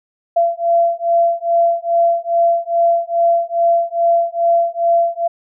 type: beating tone pair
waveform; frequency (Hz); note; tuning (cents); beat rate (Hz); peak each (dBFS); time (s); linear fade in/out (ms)
sine; 679 / 681.4; F5 / F5; -49 / -43; 2.4; -15; 0.36-5.28; 10
effects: none